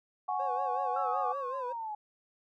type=chord; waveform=sine; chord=F# suspended second; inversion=none; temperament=just; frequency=740 / 832.5 / 1110 Hz; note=F#5 / G#5 / C#6; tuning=0 / +4 / +2 cents; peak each=-33 / -34 / -36 dBFS; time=0.28-1.33 s; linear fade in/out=10 ms
type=tone with vibrato; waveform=triangle; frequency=520 Hz; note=C5; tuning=11 cents flat; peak=-35 dBFS; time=0.39-1.73 s; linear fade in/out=10 ms; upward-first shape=sine; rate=5.3 Hz; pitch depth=110 cents each way
type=linear sweep; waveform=sine; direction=down; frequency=1353 to 830.6 Hz; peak=-35 dBFS; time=0.96-1.95 s; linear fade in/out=5 ms
effects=none